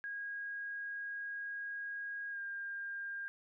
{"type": "tone with pitch glide", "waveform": "sine", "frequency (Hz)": [1638, 1604.3], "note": ["G#6", "G6"], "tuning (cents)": [-24, 40], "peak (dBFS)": -39, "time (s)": [0.04, 3.28], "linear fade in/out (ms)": 0, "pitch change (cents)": -36, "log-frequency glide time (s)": [2.31, 2.39], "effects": []}